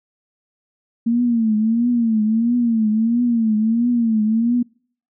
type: tone with vibrato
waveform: sine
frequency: 228 Hz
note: A#3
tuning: 38 cents flat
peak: -14 dBFS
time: 1.06-4.63 s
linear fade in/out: 10 ms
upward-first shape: triangle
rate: 1.5 Hz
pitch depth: 130 cents each way
effects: noise-tail reverb RT60 0.5 s tail -26 dB re dry